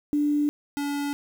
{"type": "tone pair in turn", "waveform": ["sine", "square"], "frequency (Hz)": [293.7, 286], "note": ["D4", "D4"], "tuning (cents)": [0, -46], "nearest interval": "unison", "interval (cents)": 46, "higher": "first", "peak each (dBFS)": [-20, -27], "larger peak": "first", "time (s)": [[0.13, 0.49], [0.77, 1.13]], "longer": "neither", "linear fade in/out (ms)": 0, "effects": ["8-bit"]}